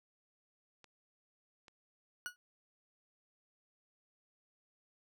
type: clicks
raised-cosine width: 0.2 ms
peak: -39 dBFS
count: 2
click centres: 0.843 / 1.682 s
type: tone with exponential decay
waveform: 40% pulse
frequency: 1460 Hz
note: F#6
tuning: 24 cents flat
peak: -34 dBFS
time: 2.26-2.36 s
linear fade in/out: 0 ms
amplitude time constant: 21 ms
effects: none